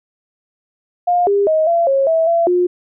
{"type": "tone with pitch steps", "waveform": "sine", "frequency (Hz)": [708, 402.5, 629, 679, 544, 651, 675, 357.1], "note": ["F5", "G4", "D#5", "F5", "C#5", "E5", "E5", "F4"], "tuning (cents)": [23, 46, 19, -49, -33, -22, 41, 39], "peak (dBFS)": -11, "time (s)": [1.07, 2.67], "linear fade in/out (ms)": 10, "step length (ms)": 200, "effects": []}